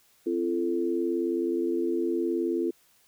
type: chord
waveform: sine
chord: F major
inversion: second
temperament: equal with one note detuned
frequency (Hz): 261.6 / 340.9 / 440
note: C4 / F4 / A4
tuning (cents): 0 / -42 / 0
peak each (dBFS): -32 / -26 / -32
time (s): 0.26-2.71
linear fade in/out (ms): 10
effects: white hiss -63 dBFS RMS until 3.07 s